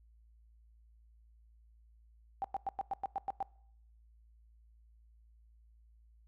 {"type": "tone bursts", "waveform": "sine", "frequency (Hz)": 784, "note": "G5", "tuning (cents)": 0, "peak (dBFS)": -32, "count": 9, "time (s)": [2.42, 3.427], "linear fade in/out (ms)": 0, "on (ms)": 23, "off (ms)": 100, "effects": ["noise-tail reverb RT60 0.7 s tail -23 dB re dry", "added 56 Hz sine -60 dBFS peak until 6.27 s"]}